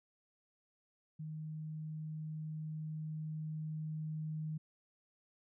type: tone with level ramp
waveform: sine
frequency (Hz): 155.56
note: D#3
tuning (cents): 0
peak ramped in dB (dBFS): -41 to -37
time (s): 1.19-4.58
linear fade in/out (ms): 10
effects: none